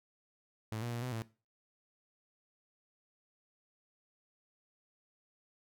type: tone with pitch steps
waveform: sawtooth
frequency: 109.6 / 119.3 / 118.5 / 126.5 / 112.8 Hz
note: A2 / A#2 / A#2 / B2 / A2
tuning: -6 / +41 / +29 / +42 / +44 cents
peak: -33 dBFS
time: 0.72-1.22 s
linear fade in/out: 0 ms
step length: 100 ms
effects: noise-tail reverb RT60 0.3 s tail -17 dB re dry